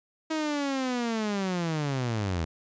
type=linear sweep; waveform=sawtooth; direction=down; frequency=319.6 to 77.8 Hz; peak=-23 dBFS; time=0.3-2.45 s; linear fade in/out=10 ms; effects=resampled to 16000 Hz